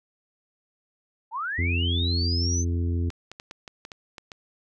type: linear sweep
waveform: sine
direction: up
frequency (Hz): 830.6 to 6272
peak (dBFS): -27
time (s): 1.31-2.65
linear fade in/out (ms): 50
type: harmonic tone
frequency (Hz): 85.8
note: F2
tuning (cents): -30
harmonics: 1 / 2 / 3 / 4 / 5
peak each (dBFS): -23 / -39 / -33 / -37 / -43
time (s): 1.58-3.1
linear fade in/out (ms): 10
type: clicks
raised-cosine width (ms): 0.2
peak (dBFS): -22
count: 9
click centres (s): 3.103 / 3.316 / 3.399 / 3.511 / 3.678 / 3.851 / 3.918 / 4.182 / 4.318
effects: none